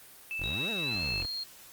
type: tone with tremolo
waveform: sine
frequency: 2637 Hz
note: E7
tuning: in tune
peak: -32 dBFS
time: 0.31-1.22 s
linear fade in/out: 0 ms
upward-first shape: triangle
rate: 4 Hz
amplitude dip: 25%
type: exponential two-way sweep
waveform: 20% pulse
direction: up then down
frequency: 36.3 to 238.6 to 36.3 Hz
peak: -31 dBFS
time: 0.39-1.26 s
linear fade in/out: 10 ms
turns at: 0.7 s
type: tone with pitch glide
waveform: sine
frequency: 3818 to 4236 Hz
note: A#7 to C8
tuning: +41 to +21 cents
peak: -33 dBFS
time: 0.43-1.44 s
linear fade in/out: 10 ms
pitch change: +180 cents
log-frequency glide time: 0.8-1.02 s
effects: white hiss -52 dBFS RMS until 1.72 s + Opus 32 kbps

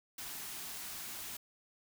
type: band-stop noise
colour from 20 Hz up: white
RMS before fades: -44 dBFS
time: 0.18-1.37 s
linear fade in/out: 5 ms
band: 430 to 600 Hz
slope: 96 dB/octave
effects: none

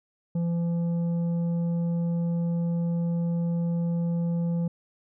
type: tone with tanh clipping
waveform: triangle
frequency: 170 Hz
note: F3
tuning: 46 cents flat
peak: -25 dBFS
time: 0.35-4.68 s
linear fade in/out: 5 ms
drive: 11 dB
effects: none

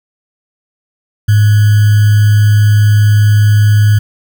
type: tone with sample-and-hold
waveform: sine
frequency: 104.9 Hz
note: G#2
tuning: 18 cents sharp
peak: -4 dBFS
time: 1.28-3.99 s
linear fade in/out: 10 ms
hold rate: 1575 Hz
effects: none

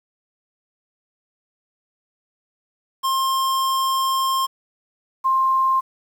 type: tone pair in turn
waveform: square / sine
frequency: 1062 / 1056.2 Hz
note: C6 / C6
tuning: +25 / +16 cents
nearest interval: unison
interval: 9 cents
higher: first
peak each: -19 / -15 dBFS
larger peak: second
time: 3.03-4.47 / 5.24-5.81 s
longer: first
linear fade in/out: 20 ms
effects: 8-bit

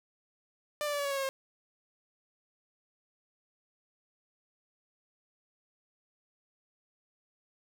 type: tone with pitch steps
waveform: sawtooth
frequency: 595 / 586.1 / 577.4 / 568.8 / 560.3 / 552 / 543.7 / 535.6 Hz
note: D5 / D5 / D5 / C#5 / C#5 / C#5 / C#5 / C5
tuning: +22 / -4 / -30 / +45 / +18 / -7 / -34 / +40 cents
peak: -27 dBFS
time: 0.81-1.29 s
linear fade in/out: 0 ms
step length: 60 ms
effects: none

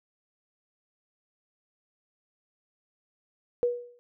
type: tone with exponential decay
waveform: sine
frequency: 484.1 Hz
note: B4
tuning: 35 cents flat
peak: -19 dBFS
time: 3.63-3.99 s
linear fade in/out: 0 ms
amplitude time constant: 78 ms
effects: none

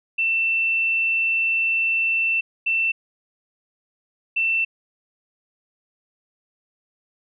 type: tone bursts at uneven times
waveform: sine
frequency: 2680 Hz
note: E7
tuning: 28 cents sharp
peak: -18 dBFS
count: 3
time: 0.18-2.41 / 2.66-2.92 / 4.36-4.65 s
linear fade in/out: 10 ms
effects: none

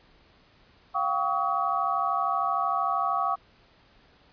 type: tone cluster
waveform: sine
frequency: 701 / 774 / 1130 / 1270 Hz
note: F5 / G5 / C#6 / D#6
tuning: +6 / -22 / +33 / +35 cents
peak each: -31 / -30 / -27 / -30 dBFS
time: 0.94-3.36 s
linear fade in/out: 20 ms
effects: pink hiss -59 dBFS RMS until 4.32 s + resampled to 11025 Hz

